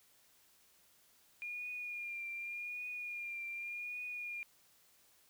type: tone with vibrato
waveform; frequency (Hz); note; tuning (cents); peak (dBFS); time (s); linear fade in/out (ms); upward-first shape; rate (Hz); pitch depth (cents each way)
sine; 2417; D7; +49; -40; 1.42-4.43; 0; triangle; 0.86; 40
effects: white hiss -68 dBFS RMS until 5.29 s